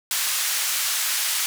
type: band-pass noise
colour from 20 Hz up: white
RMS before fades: -24 dBFS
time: 0.11-1.46 s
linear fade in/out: 0 ms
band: 1300 to 12000 Hz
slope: 12 dB/octave
effects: none